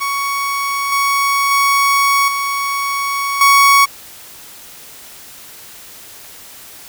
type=tone with level steps; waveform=30% pulse; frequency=1116 Hz; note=C#6; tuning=11 cents sharp; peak=-14 / -10 / -8 / -14 / -4 dBFS; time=0-3.86 s; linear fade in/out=20 ms; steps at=0.92 / 1.51 / 2.28 / 3.41 s; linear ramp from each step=2 ms; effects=white hiss -37 dBFS RMS until 6.88 s